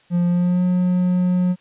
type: tone with pitch glide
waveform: triangle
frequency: 174.9 to 180.55 Hz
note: F3 to F#3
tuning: +3 to -42 cents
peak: -13 dBFS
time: 0.1-1.56 s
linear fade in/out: 50 ms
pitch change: +55 cents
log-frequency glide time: 0.28-0.64 s
effects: white hiss -56 dBFS RMS until 1.6 s + resampled to 8000 Hz